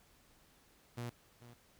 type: tone with echo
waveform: sawtooth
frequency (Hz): 119.7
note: A#2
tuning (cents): +46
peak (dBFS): -36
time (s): 0.97-1.1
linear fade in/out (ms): 10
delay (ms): 440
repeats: 1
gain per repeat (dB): -14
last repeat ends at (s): 1.54
effects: pink hiss -67 dBFS RMS until 1.79 s